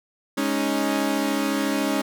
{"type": "chord", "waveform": "sawtooth", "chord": "Ab suspended fourth", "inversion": "none", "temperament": "equal", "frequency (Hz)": [207.7, 277.2, 311.1], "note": ["Ab3", "Db4", "Eb4"], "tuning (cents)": [0, 0, 0], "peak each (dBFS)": [-24, -20, -23], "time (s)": [0.37, 2.02], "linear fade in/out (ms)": 10, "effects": []}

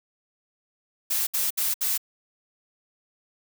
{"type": "noise bursts", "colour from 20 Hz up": "blue", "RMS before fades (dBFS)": -25, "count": 4, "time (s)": [1.1, 1.978], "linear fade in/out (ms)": 10, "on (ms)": 170, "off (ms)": 66, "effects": []}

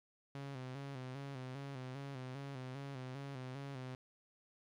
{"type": "tone with vibrato", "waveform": "sawtooth", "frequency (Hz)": 133.7, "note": "C3", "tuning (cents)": 38, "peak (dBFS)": -40, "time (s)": [0.35, 3.95], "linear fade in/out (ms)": 2, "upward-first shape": "square", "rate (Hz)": 2.5, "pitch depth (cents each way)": 69, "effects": ["low-pass 5000 Hz 12 dB/octave", "13-bit"]}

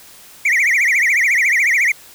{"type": "tone with vibrato", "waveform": "triangle", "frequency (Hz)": 2097, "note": "C7", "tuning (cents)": 3, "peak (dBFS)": -10, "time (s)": [0.45, 1.92], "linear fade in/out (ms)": 5, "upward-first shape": "triangle", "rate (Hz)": 14, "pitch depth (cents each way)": 250, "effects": ["white hiss -42 dBFS RMS until 2.14 s"]}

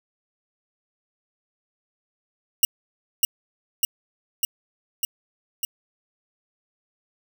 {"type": "tone with echo", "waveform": "5% pulse", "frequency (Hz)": 2850, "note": "F7", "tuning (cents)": 34, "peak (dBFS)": -4, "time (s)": [2.63, 2.65], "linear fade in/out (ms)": 2, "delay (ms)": 600, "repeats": 5, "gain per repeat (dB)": -2, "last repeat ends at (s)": 5.65, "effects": []}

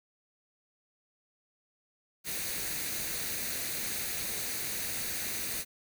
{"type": "noise with comb filter", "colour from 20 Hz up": "white", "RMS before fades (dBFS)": -35, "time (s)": [2.24, 5.65], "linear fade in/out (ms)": 50, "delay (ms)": 0.47, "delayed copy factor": 0.5, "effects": []}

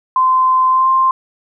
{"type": "tone with pitch glide", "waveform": "sine", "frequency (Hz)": [1034, 1050.3], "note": ["C6", "C6"], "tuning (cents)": [-21, 6], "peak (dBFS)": -9, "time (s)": [0.16, 1.11], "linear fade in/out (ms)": 2, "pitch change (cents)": 27, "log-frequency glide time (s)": [0.69, 0.89], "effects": []}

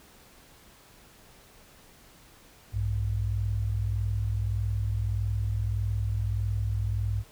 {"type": "tone pair together", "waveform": "sine", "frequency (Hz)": [61, 102.65], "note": ["B1", "G#2"], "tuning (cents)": [-21, -20], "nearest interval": "major sixth", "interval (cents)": 901, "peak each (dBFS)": [-30, -27], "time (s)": [2.72, 7.24], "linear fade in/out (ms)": 50, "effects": ["pink hiss -55 dBFS RMS until 7.31 s"]}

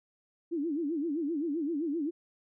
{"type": "tone with vibrato", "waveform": "sine", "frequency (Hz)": 309.9, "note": "D#4", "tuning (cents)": -7, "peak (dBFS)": -29, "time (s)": [0.51, 2.11], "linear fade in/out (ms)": 20, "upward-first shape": "sine", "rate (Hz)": 7.7, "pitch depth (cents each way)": 190, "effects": []}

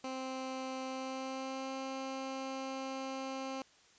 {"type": "tone with pitch glide", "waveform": "15% pulse", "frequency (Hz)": [261.6, 266], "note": ["C4", "C4"], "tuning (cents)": [0, 29], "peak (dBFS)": -32, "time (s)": [0.04, 3.62], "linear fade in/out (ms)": 2, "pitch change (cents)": 29, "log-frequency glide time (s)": [0.86, 1.74], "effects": ["white hiss -64 dBFS RMS until 3.98 s", "resampled to 16000 Hz"]}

